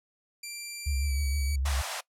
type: tone with pitch glide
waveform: 10% pulse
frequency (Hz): 2360 to 2278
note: D7 to C#7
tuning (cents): +8 to +47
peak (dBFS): -28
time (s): 0.43-1.56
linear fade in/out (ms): 5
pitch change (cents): -61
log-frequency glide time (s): 1-1.19
type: tone with vibrato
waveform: sine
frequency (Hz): 69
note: C#2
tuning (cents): -7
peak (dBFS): -26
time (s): 0.86-1.82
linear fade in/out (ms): 10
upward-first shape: triangle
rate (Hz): 6.4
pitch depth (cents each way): 110
type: high-pass noise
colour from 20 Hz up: pink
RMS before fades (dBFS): -35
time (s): 1.65-2.01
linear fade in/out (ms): 10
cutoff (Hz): 580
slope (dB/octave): 48
effects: noise-tail reverb RT60 0.1 s tail -21 dB re dry + low-pass 11000 Hz 12 dB/octave